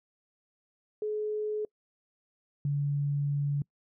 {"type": "tone pair in turn", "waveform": "sine", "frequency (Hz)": [425.1, 143.22], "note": ["G#4", "D3"], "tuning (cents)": [40, -43], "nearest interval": "octave + perfect fifth", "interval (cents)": 1883, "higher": "first", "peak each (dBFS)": [-29, -26], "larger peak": "second", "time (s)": [[1.02, 1.65], [2.65, 3.62]], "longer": "second", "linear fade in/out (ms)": 2, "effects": ["noise-tail reverb RT60 0.1 s tail -26 dB re dry"]}